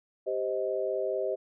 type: chord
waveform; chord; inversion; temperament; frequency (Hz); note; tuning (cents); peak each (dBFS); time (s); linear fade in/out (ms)
sine; C minor; second; just; 392.4 / 523.3 / 627.9; G4 / C5 / Eb5; +2 / 0 / +16; -32; 0.26-1.36; 20
effects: none